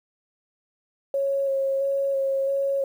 sine tone with vibrato, 547 Hz, C#5, 23 cents flat, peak -21 dBFS, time 1.14-2.84 s, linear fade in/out 2 ms, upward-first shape square, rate 1.5 Hz, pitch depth 14 cents each way, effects 9-bit

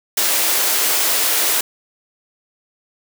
white high-pass noise, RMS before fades -17 dBFS, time 0.17-1.61 s, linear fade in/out 5 ms, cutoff 300 Hz, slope 24 dB/octave, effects none

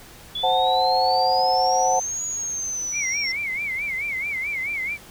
sine exponential two-way sweep, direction up then down, 3400 to 6790 to 5460 Hz, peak -25 dBFS, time 0.35-3.32 s, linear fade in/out 5 ms, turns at 2.24 s
sine chord, F# diminished, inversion second, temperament equal, 523.3 / 740 / 880 Hz, C5 / F#5 / A5, 0 / 0 / 0 cents, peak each -24 / -19 / -24 dBFS, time 0.43-2 s, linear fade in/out 10 ms
sine tone with vibrato, 2200 Hz, C#7, 14 cents flat, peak -24 dBFS, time 2.92-4.98 s, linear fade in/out 50 ms, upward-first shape sine, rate 4.6 Hz, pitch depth 130 cents each way
effects pink hiss -45 dBFS RMS until 5.1 s

